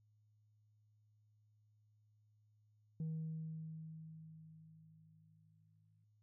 sine tone with exponential decay, 159.1 Hz, D#3, 39 cents sharp, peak -36 dBFS, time 3-6.04 s, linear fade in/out 2 ms, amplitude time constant 660 ms, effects tanh soft clip ceiling -37 dBFS + added 106 Hz sine -70 dBFS peak until 6.22 s

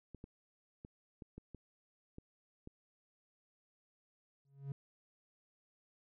clicks, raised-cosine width 3 ms, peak -36 dBFS, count 8, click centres 0.147 / 0.241 / 0.849 / 1.222 / 1.38 / 1.547 / 2.184 / 2.674 s
triangle tone with exponential growth, 138.59 Hz, C#3, in tune, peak -34 dBFS, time 4.45-4.72 s, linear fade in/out 2 ms, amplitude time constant 58 ms
effects none

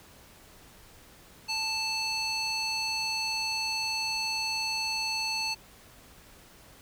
square tone with band-pass filter, 880 Hz, A5, in tune, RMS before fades -31 dBFS, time 1.48-5.55 s, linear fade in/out 20 ms, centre 4100 Hz, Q 2.2, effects pink hiss -54 dBFS RMS until 6.81 s

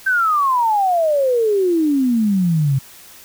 sine exponential sweep, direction down, 1574 to 130.1 Hz, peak -13 dBFS, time 0.06-2.79 s, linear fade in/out 10 ms, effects white hiss -42 dBFS RMS until 3.24 s

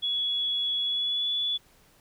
sine tone with pitch glide, 3374 to 3433 Hz, G#7 to A7, +27 to -43 cents, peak -25 dBFS, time 0.02-1.58 s, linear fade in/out 20 ms, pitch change +30 cents, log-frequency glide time 0.83-1.29 s, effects pink hiss -60 dBFS RMS until 2 s

